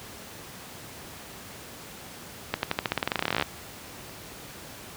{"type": "accelerating click train", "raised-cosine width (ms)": 0.3, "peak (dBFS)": -8, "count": 23, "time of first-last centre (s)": [2.54, 3.424], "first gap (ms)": 91, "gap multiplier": 0.91, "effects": ["pink hiss -43 dBFS RMS until 4.96 s", "high-pass 80 Hz 12 dB/octave"]}